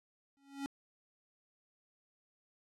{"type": "tone with exponential growth", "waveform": "square", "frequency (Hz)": 277.2, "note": "C#4", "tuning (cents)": 0, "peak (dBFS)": -35, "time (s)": [0.37, 0.66], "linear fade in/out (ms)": 0, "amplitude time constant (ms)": 63, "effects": ["low-pass 10000 Hz 12 dB/octave"]}